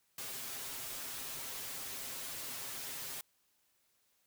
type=noise with comb filter; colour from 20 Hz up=white; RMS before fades=-43 dBFS; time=0.18-3.21 s; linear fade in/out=2 ms; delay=7.5 ms; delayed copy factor=+0.65; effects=white hiss -75 dBFS RMS until 4.26 s